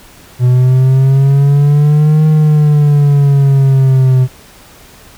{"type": "exponential two-way sweep", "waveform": "triangle", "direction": "up then down", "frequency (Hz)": [123.47, 155.56, 127.7], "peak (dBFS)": -3, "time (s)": [0.39, 4.28], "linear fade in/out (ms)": 50, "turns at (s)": 2.26, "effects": ["pink hiss -39 dBFS RMS until 5.17 s"]}